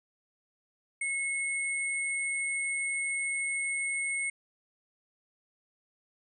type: tone pair together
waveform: sine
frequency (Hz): 2181 / 8626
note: C#7 / C#9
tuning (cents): -29 / -48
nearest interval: 2 octaves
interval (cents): 2381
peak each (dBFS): -30 / -36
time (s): 1.01-4.3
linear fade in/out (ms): 5
effects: none